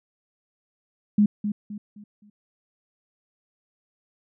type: tone with echo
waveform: sine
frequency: 207.7 Hz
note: G#3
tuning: in tune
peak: -14 dBFS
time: 1.18-1.26 s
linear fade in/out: 5 ms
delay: 260 ms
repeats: 4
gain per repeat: -9 dB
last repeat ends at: 2.3 s
effects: none